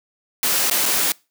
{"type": "noise with dropouts", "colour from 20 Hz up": "white", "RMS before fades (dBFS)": -19, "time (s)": [0.43, 1.12], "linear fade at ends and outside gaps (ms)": 1, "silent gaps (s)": [[0.699, 0.711], [0.856, 0.86]], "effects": ["noise-tail reverb RT60 0.3 s tail -25 dB re dry", "high-pass 200 Hz 12 dB/octave"]}